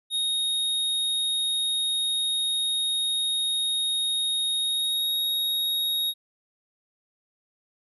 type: tone with pitch glide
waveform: square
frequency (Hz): 3733 to 3761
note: A#7 to A#7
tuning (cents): +2 to +15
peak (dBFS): -24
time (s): 0.1-6.14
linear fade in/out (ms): 50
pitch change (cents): +13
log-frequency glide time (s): 4.56-5.1
effects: none